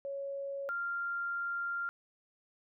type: tone pair in turn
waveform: sine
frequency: 555 / 1391.3 Hz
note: C#5 / F6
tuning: +2 / -7 cents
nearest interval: octave + major third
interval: 1591 cents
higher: second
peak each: -36 / -33 dBFS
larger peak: second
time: 0.05-0.69 / 0.69-1.89 s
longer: second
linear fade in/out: 0 ms
effects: none